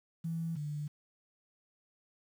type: tone pair in turn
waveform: sine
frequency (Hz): 164.81 / 148.41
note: E3 / D3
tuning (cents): 0 / +19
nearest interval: major second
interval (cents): 181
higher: first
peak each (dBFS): -33 / -35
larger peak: first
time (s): 0.24-0.56 / 0.56-0.88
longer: neither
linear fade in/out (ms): 10
effects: 10-bit